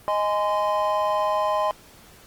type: chord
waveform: triangle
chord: Ab major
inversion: second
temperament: equal with one note detuned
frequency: 622.3 / 830.6 / 1030.9 Hz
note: Eb5 / Ab5 / C6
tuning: 0 / 0 / -26 cents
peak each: -22 / -25 / -22 dBFS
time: 0.08-1.71 s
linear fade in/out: 0 ms
effects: pink hiss -50 dBFS RMS until 2.26 s + Opus 32 kbps